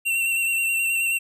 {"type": "tone with vibrato", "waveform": "square", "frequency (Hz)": 2723, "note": "F7", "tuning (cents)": -44, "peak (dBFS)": -21, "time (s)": [0.05, 1.19], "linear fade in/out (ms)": 20, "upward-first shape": "square", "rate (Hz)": 9.4, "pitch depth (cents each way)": 20, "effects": []}